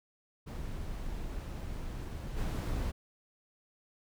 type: noise with level steps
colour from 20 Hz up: brown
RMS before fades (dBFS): -39 / -33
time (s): 0.46-2.92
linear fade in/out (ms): 20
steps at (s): 2.36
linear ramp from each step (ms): 20
effects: none